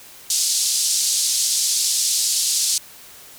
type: band-pass noise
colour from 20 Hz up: pink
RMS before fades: -20 dBFS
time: 0.3-2.78 s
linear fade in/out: 2 ms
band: 4500 to 10000 Hz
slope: 24 dB/octave
effects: white hiss -43 dBFS RMS until 3.38 s